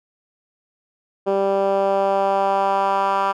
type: tone with band-pass filter sweep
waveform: 10% pulse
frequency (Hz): 196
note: G3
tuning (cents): 0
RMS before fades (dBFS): -19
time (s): 1.26-3.33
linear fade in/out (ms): 20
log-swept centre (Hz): 460 to 1100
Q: 2
effects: none